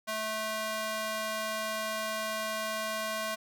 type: tone with high-pass filter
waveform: square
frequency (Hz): 217.6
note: A3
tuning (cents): -19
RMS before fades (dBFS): -34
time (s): 0.07-3.36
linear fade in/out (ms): 20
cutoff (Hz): 750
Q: 0.89
effects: none